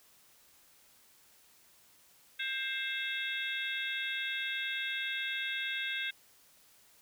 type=harmonic tone with a mistuned harmonic; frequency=529 Hz; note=C5; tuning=19 cents sharp; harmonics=3 / 4 / 5 / 6 / 7; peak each=-38 / -39 / -40 / -41 / -41 dBFS; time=2.39-6.11 s; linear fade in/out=10 ms; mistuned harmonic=6; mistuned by=+92 cents; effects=white hiss -63 dBFS RMS until 7.01 s